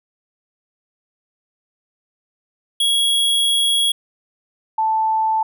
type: tone pair in turn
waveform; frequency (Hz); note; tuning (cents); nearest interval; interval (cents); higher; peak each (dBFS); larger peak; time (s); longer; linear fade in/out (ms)
square / sine; 3322 / 879.9; G#7 / A5; 0 / 0; octave + major seventh; 2300; first; -15; neither; 2.8-3.92 / 4.78-5.43; first; 5
effects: none